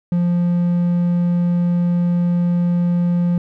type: tone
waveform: triangle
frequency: 174.61 Hz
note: F3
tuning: in tune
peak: -12 dBFS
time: 0.12-3.38 s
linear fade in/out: 2 ms
effects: none